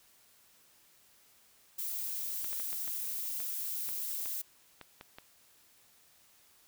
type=noise; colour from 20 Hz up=violet; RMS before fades=-37 dBFS; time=1.78-4.42 s; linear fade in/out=10 ms
type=clicks; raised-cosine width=0.3 ms; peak=-30 dBFS; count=11; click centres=2.445 / 2.53 / 2.599 / 2.729 / 2.878 / 3.402 / 3.89 / 4.258 / 4.813 / 5.011 / 5.185 s
effects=white hiss -64 dBFS RMS until 6.67 s